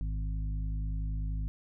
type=harmonic tone with a mistuned harmonic; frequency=52 Hz; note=G#1; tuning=3 cents sharp; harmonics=1 / 2 / 3 / 5; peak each=-31 / -41 / -41 / -50 dBFS; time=0.01-1.48 s; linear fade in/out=0 ms; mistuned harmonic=2; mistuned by=-26 cents; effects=none